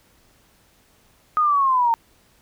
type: linear sweep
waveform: sine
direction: down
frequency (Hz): 1253 to 906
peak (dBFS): -15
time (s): 1.37-1.94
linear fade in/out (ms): 0
effects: pink hiss -58 dBFS RMS until 2.41 s